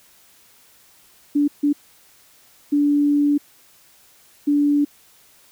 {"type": "tone bursts at uneven times", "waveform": "sine", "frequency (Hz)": 290, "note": "D4", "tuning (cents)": -22, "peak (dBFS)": -14, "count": 4, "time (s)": [[1.35, 1.48], [1.63, 1.73], [2.72, 3.38], [4.47, 4.85]], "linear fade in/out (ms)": 10, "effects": ["white hiss -53 dBFS RMS until 5.51 s"]}